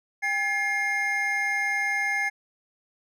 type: tone cluster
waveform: triangle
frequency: 801 / 1710 / 2125 Hz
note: G5 / A6 / C7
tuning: +37 / -50 / +26 cents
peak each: -30 / -27 / -24 dBFS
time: 0.22-2.3 s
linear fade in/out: 20 ms
effects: none